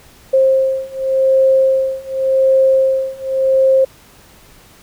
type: beating tone pair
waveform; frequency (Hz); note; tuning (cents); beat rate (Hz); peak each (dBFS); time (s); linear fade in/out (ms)
sine; 530 / 530.88; C5 / C5; +22 / +25; 0.88; -14 / -13; 0.33-3.85; 10
effects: pink hiss -45 dBFS RMS until 4.82 s